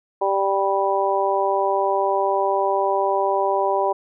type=harmonic tone; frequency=196 Hz; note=G3; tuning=in tune; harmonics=2 / 3 / 4 / 5; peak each=-23 / -23 / -23 / -23 dBFS; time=0.21-3.93 s; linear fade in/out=10 ms; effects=none